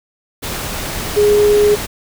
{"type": "tone in noise", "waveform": "sine", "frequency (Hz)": 415.3, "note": "G#4", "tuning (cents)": 0, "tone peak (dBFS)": -8, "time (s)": [1.16, 1.76], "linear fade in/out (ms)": 20, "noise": "pink", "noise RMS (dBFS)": -23, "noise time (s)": [0.42, 1.87], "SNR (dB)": 12, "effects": []}